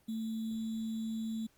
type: tone with sample-and-hold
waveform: sine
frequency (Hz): 222.5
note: A3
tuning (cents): +20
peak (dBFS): -34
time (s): 0.08-1.47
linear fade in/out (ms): 10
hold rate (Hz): 3675
effects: pink hiss -69 dBFS RMS until 1.57 s + Opus 32 kbps